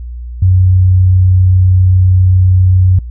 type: tone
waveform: sine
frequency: 92.5 Hz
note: F#2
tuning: in tune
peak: -4 dBFS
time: 0.42-2.99 s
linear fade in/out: 5 ms
effects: added 60 Hz sine -21 dBFS peak until 3.1 s